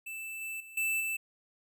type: tone with level steps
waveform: square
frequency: 2646 Hz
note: E7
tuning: 6 cents sharp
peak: -39 / -37 / -48 / -29 / -32 dBFS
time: 0.06-1.17 s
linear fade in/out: 10 ms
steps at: 0.41 / 0.6 / 0.77 / 1 s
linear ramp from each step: 5 ms
effects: none